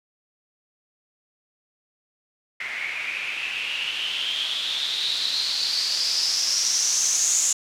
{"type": "noise with low-pass filter sweep", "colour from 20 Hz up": "blue", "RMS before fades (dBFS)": -25, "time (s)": [2.6, 7.53], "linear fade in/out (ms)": 5, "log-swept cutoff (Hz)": [2100, 7000], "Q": 7.5, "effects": []}